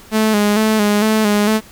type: tone with vibrato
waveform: sawtooth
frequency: 212.4 Hz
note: G#3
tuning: 39 cents sharp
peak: -8 dBFS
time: 0.11-1.61 s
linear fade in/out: 50 ms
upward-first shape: square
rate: 2.2 Hz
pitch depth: 44 cents each way
effects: pink hiss -42 dBFS RMS until 1.71 s